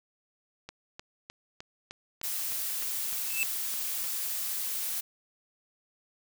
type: click train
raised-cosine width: 0.2 ms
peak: -24 dBFS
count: 12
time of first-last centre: 0.69-4.044 s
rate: 3.28 Hz
type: noise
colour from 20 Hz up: blue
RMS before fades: -33 dBFS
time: 2.23-5.01 s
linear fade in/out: 10 ms
type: tone with exponential growth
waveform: square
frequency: 2637 Hz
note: E7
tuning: in tune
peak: -24 dBFS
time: 3.21-3.43 s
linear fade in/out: 0 ms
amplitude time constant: 46 ms
effects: none